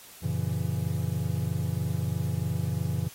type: chord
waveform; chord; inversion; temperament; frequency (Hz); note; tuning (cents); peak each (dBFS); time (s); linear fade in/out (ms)
triangle; F# dominant seventh; none; just; 92.5 / 115.62 / 138.75 / 166.5; F#2 / A#2 / C#3 / E3; 0 / -14 / +2 / +18; -30; 0.22-3.09; 20
effects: white hiss -49 dBFS RMS until 3.14 s + AAC 48 kbps